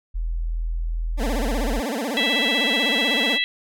sine tone, 41.2 Hz, E1, in tune, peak -22 dBFS, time 0.14-1.81 s, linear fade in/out 20 ms
20% pulse tone with vibrato, 255.1 Hz, C4, 44 cents flat, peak -19 dBFS, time 1.17-3.39 s, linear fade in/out 50 ms, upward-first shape sine, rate 16 Hz, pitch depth 270 cents each way
harmonic tone, 659.3 Hz, E5, in tune, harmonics 3 / 4 / 5 / 6, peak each -24 / -26 / -23 / -28 dBFS, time 2.17-3.44 s, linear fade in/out 0 ms
effects none

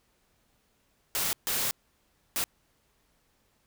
white noise bursts at uneven times, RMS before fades -29 dBFS, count 3, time 1.15-1.33 / 1.47-1.71 / 2.36-2.44 s, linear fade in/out 0 ms, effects pink hiss -70 dBFS RMS until 3.66 s

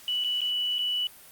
sine tone with dropouts, 2960 Hz, F#7, in tune, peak -25 dBFS, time 0.08-1.07 s, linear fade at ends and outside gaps 1 ms, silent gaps 0.24-0.245 / 0.407-0.416 / 0.784-0.79 s, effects white hiss -50 dBFS RMS until 1.31 s + Opus 48 kbps

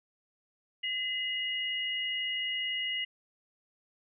sine tone pair together, 2033 / 2875 Hz, B6 / F7, +50 / +50 cents, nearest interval tritone, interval 600 cents, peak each -35 / -32 dBFS, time 0.83-3.05 s, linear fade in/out 10 ms, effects none

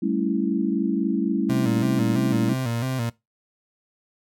sine chord, A dominant seventh, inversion third, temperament equal, 196 / 220 / 277.2 / 329.6 Hz, G3 / A3 / C#4 / E4, 0 / 0 / 0 / 0 cents, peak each -26 dBFS, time 0.02-2.54 s, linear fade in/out 10 ms
30% pulse tone with vibrato, 123.47 Hz, B2, in tune, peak -21 dBFS, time 1.49-3.1 s, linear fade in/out 10 ms, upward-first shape square, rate 3 Hz, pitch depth 96 cents each way
effects noise-tail reverb RT60 0.2 s tail -21 dB re dry

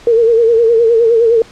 sine tone with vibrato, 459.5 Hz, A#4, 25 cents flat, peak -6 dBFS, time 0.07-1.42 s, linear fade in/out 2 ms, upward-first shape sine, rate 9.7 Hz, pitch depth 65 cents each way, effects pink hiss -39 dBFS RMS until 1.51 s + low-pass 6000 Hz 12 dB/octave

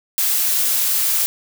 blue noise, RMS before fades -18 dBFS, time 0.18-1.26 s, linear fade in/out 0 ms, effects none

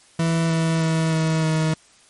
40% pulse tone with pitch steps, 164.81 / 163.11 / 161.42 / 159.75 / 158.1 Hz, E3 / E3 / E3 / D#3 / D#3, 0 / -18 / -36 / +46 / +28 cents, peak -17 dBFS, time 0.19-1.74 s, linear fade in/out 5 ms, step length 310 ms, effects white hiss -53 dBFS RMS until 2.09 s + MP3 48 kbps

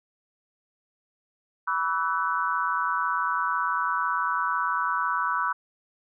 sine tone cluster, 982 / 1140 / 1310 / 1496 Hz, B5 / C#6 / E6 / F#6, -10 / +48 / -11 / +19 cents, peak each -29 dBFS, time 1.67-5.53 s, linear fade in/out 10 ms, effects none

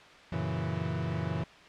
40% pulse chord, F# dominant seventh, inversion none, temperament equal, 92.5 / 116.54 / 138.59 / 164.81 Hz, F#2 / A#2 / C#3 / E3, 0 / 0 / 0 / 0 cents, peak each -36 / -37 / -36 / -33 dBFS, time 0.32-1.44 s, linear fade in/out 5 ms, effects white hiss -52 dBFS RMS until 1.68 s + low-pass 3000 Hz 12 dB/octave

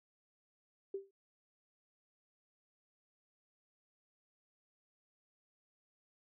sine tone with exponential decay, 392 Hz, G4, in tune, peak -34 dBFS, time 0.94-1.11 s, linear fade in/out 5 ms, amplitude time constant 36 ms, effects none

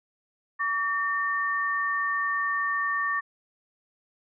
sine tone pair together, 1143.4 / 1815 Hz, D6 / A#6, -47 / -47 cents, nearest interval minor sixth, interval 800 cents, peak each -27 dBFS, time 0.59-3.21 s, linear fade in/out 20 ms, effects none

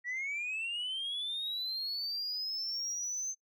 sine linear sweep, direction up, 1914 to 6272 Hz, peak -32 dBFS, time 0.04-3.35 s, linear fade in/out 50 ms, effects noise-tail reverb RT60 0.1 s tail -23 dB re dry + tanh soft clip ceiling -32 dBFS

